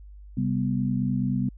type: tone cluster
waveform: sine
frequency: 132.5 / 197 / 246.4 Hz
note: C3 / G3 / B3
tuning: +22 / +9 / -4 cents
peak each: -27 dBFS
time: 0.37-1.49 s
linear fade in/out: 5 ms
effects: added 50 Hz sine -42 dBFS peak until 1.57 s